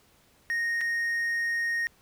triangle tone with dropouts, 1860 Hz, A#6, 4 cents flat, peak -24 dBFS, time 0.5-1.87 s, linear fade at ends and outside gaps 0 ms, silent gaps 0.809-0.813 s, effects pink hiss -62 dBFS RMS until 2.01 s

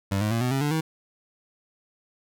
25% pulse tone with pitch steps, 98 / 106.25 / 115.2 / 124.91 / 135.43 / 146.83 / 159.2 Hz, G2 / G#2 / A#2 / B2 / C#3 / D3 / D#3, 0 / +40 / -20 / +20 / -40 / 0 / +40 cents, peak -19 dBFS, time 0.11-0.81 s, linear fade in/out 10 ms, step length 100 ms, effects none

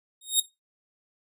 15% pulse tone with exponential growth, 3729 Hz, A#7, in tune, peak -8 dBFS, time 0.21-0.4 s, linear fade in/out 5 ms, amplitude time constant 41 ms, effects noise-tail reverb RT60 0.2 s tail -17 dB re dry + resampled to 32000 Hz

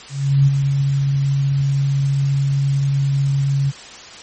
sine tone with ADSR envelope, 138.59 Hz, C#3, in tune, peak -8 dBFS, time 0.09-3.72 s, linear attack 380 ms, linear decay 27 ms, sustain -6 dB, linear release 30 ms, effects white hiss -37 dBFS RMS until 4.22 s + MP3 32 kbps

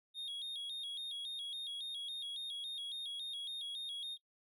triangle tone with vibrato, 3500 Hz, A7, 10 cents flat, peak -39 dBFS, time 0.14-4.18 s, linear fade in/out 50 ms, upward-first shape square, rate 3.6 Hz, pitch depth 89 cents each way, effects noise-tail reverb RT60 0.1 s tail -20 dB re dry

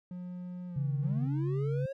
triangle tone with pitch glide, 179.3 to 156.09 Hz, F3 to D#3, +46 to +6 cents, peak -36 dBFS, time 0.11-1.27 s, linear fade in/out 2 ms, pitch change -240 cents, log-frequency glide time 0.68-0.95 s
sine tone, 138.59 Hz, C#3, in tune, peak -29 dBFS, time 0.76-1.86 s, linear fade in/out 5 ms
triangle linear sweep, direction up, 157.6 to 554.4 Hz, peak -33 dBFS, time 1.02-1.93 s, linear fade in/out 10 ms
effects none

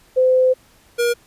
sine / square tone pair in turn, 513 / 476.1 Hz, C5 / A#4, -34 / +37 cents, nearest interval minor second, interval 129 cents, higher first, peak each -11 / -16 dBFS, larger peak first, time 0.16-0.54 / 0.98-1.14 s, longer first, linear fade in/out 20 ms, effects pink hiss -53 dBFS RMS until 1.26 s + resampled to 32000 Hz

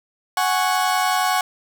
35% pulse chord, F# suspended second, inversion none, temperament equal, 740 / 830.6 / 1108.7 Hz, F#5 / G#5 / C#6, 0 / 0 / 0 cents, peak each -19 / -22 / -21 dBFS, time 0.37-1.41 s, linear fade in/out 2 ms, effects none

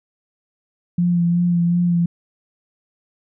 sine tone with vibrato, 173.4 Hz, F3, 12 cents flat, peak -14 dBFS, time 0.98-2.06 s, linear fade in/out 5 ms, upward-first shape sine, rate 2.7 Hz, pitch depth 23 cents each way, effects none

